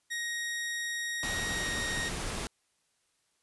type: tone with pitch glide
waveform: sawtooth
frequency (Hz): 1879 to 1868.2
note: A#6 to A#6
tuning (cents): +13 to +3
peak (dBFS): -29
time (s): 0.1-2.1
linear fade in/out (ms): 20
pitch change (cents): -10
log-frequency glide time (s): 1.51-1.75
type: noise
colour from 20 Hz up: pink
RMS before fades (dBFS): -36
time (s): 1.23-2.47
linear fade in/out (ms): 0
effects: white hiss -74 dBFS RMS until 3.42 s + resampled to 24000 Hz